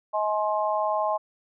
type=harmonic tone; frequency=211.4 Hz; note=G#3; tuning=31 cents sharp; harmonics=3 / 4 / 5; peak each=-26 / -27 / -28 dBFS; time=0.13-1.18 s; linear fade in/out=20 ms; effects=none